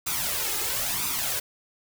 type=noise with flanger; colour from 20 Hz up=white; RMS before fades=-28 dBFS; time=0.06-1.4 s; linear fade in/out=10 ms; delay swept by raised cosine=0.81 to 2.41 ms; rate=1 Hz; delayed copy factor=+0.65; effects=none